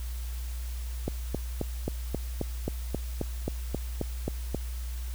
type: click train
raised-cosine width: 2 ms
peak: -15 dBFS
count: 14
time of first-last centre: 1.08-4.547 s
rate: 3.75 Hz
effects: added 60 Hz sine -32 dBFS peak until 5.14 s + white hiss -48 dBFS RMS until 5.14 s